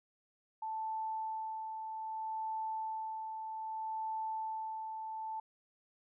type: tone with tremolo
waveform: sine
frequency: 880 Hz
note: A5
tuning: in tune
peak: -35 dBFS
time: 0.62-5.4 s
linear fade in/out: 5 ms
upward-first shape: sine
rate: 0.63 Hz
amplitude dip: 40%
effects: none